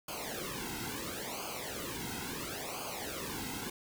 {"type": "noise with flanger", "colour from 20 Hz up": "pink", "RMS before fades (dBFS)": -40, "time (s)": [0.08, 3.7], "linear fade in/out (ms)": 5, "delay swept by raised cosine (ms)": [0.53, 1.73], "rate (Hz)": 0.73, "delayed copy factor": -0.9, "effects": []}